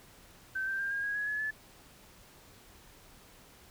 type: tone with pitch steps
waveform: sine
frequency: 1544 / 1569.2 / 1594.8 / 1620.8 / 1647.2 / 1674 / 1701.3 / 1729.1 Hz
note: G6 / G6 / G6 / G#6 / G#6 / G#6 / G#6 / A6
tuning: -27 / +1 / +29 / -43 / -15 / +13 / +41 / -31 cents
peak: -31 dBFS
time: 0.55-1.51 s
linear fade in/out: 10 ms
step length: 120 ms
effects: pink hiss -57 dBFS RMS until 3.7 s